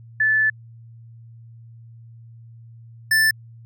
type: tone pair in turn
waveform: sine / square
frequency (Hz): 1744 / 1761.2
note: A6 / A6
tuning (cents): -16 / +1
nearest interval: unison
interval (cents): 17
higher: second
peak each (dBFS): -15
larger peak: neither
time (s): 0.2-0.5 / 3.11-3.31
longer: first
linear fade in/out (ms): 5
effects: added 115 Hz sine -41 dBFS peak until 3.65 s